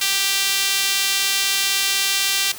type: tone with high-pass filter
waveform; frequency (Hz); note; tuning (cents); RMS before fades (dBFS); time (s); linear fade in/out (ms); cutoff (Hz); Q
sawtooth; 392; G4; 0; -20; 0.01-2.52; 5; 3100; 1.1
effects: white hiss -35 dBFS RMS until 2.58 s